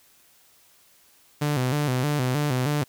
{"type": "tone with vibrato", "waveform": "sawtooth", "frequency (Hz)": 137, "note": "C#3", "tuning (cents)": -20, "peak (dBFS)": -18, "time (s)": [1.41, 2.84], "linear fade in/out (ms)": 10, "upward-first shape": "square", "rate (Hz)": 3.2, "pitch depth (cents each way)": 130, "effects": ["white hiss -58 dBFS RMS until 2.88 s"]}